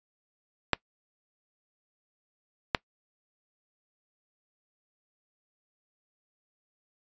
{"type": "clicks", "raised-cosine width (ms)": 0.3, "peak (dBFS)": -5, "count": 2, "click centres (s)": [0.733, 2.748], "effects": ["noise-tail reverb RT60 0.1 s tail -24 dB re dry", "resampled to 16000 Hz"]}